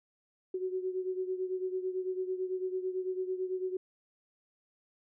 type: beating tone pair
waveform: sine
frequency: 370 / 379 Hz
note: F#4 / F#4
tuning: 0 / +42 cents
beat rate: 9 Hz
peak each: -33 / -38 dBFS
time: 0.54-3.77 s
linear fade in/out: 5 ms
effects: none